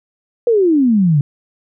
sine exponential sweep, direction down, 491.6 to 137.1 Hz, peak -9 dBFS, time 0.47-1.21 s, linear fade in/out 2 ms, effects none

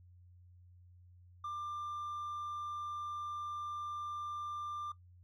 sine tone with hard clipping, 1190 Hz, D6, 22 cents sharp, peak -39 dBFS, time 1.44-4.92 s, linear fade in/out 5 ms, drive 2 dB, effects noise-tail reverb RT60 0.1 s tail -18 dB re dry + added 89 Hz sine -57 dBFS peak until 5.23 s

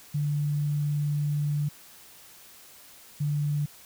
sine tone pair in turn, 146.83 / 146.83 Hz, D3 / D3, 0 / 0 cents, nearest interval unison, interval 0 cents, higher neither, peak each -24 dBFS, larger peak neither, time 0.14-1.69 / 3.2-3.66 s, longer first, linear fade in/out 10 ms, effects white hiss -51 dBFS RMS until 3.85 s

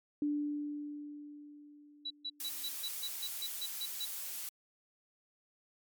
sine tone with exponential decay, 293.7 Hz, D4, in tune, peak -29 dBFS, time 0.22-2.75 s, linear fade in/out 2 ms, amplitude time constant 550 ms
sine tone bursts, 3933 Hz, B7, 8 cents flat, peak -36 dBFS, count 11, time 2.05-4.055 s, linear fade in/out 10 ms, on 55 ms, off 140 ms
blue noise, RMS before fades -41 dBFS, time 2.4-4.49 s, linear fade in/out 2 ms
effects MP3 96 kbps

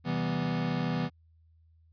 square chord, C major seventh, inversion none, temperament equal, 130.81 / 164.81 / 196 / 246.9 Hz, C3 / E3 / G3 / B3, 0 / 0 / 0 / 0 cents, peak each -37 / -32 / -38 / -34 dBFS, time 0.04-1.1 s, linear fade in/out 50 ms, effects added 81 Hz sine -59 dBFS peak until 1.92 s + resampled to 11025 Hz

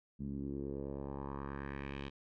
10% pulse tone with low-pass filter sweep, 69.3 Hz, C#2, in tune, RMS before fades -42 dBFS, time 0.19-2.1 s, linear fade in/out 20 ms, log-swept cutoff 200 to 3300 Hz, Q 2.5, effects none

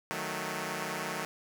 5% pulse chord, D# diminished, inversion none, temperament equal, 155.56 / 185 / 220 Hz, D#3 / F#3 / A3, 0 / 0 / 0 cents, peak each -27 dBFS, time 0.11-1.25 s, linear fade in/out 0 ms, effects none

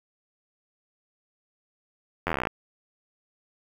slowing click train, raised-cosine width 0.5 ms, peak -11 dBFS, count 15, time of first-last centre 2.27-2.471 s, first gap 11 ms, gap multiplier 1.04, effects 7-bit

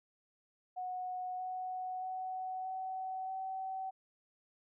sine tone with pitch steps, 734 / 740.8 / 747.7 / 754.6 / 761.6 Hz, F#5 / F#5 / F#5 / F#5 / F#5, -14 / +2 / +18 / +34 / +50 cents, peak -37 dBFS, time 0.76-3.91 s, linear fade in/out 20 ms, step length 630 ms, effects none

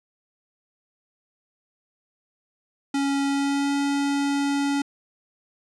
square tone with pitch glide, 278.1 to 281.7 Hz, C#4 to C#4, +6 to +28 cents, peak -22 dBFS, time 2.94-4.82 s, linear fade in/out 5 ms, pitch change +22 cents, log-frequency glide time 3.25-3.74 s, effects resampled to 22050 Hz

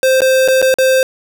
square tone with dropouts, 523 Hz, C5, 1 cent flat, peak -9 dBFS, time 0.03-1.03 s, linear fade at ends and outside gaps 1 ms, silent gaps 0.206-0.218 / 0.478-0.484 / 0.617-0.625 / 0.741-0.785 s, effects none

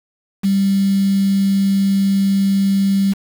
sine tone with quantisation, 196 Hz, G3, in tune, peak -12 dBFS, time 0.43-3.14 s, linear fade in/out 20 ms, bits 5, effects none

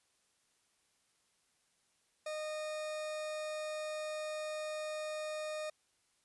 40% pulse tone, 615 Hz, D#5, 20 cents flat, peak -37 dBFS, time 2.26-5.7 s, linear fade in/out 5 ms, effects white hiss -75 dBFS RMS until 6.24 s + resampled to 24000 Hz

